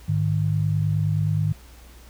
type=tone pair together; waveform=sine; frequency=103.8 / 153.29 Hz; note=G#2 / D#3; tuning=0 / -25 cents; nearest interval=perfect fifth; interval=675 cents; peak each=-22 dBFS; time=0.08-1.53 s; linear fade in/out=10 ms; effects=added 60 Hz sine -45 dBFS peak until 2.09 s + pink hiss -51 dBFS RMS until 2.09 s